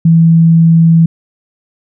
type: tone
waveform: sine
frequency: 164.81 Hz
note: E3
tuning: in tune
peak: -3 dBFS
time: 0.05-1.06 s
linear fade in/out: 5 ms
effects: none